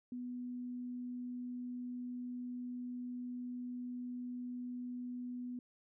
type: tone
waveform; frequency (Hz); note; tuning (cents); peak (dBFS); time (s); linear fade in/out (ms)
sine; 246.9; B3; 0; -40; 0.12-5.59; 2
effects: none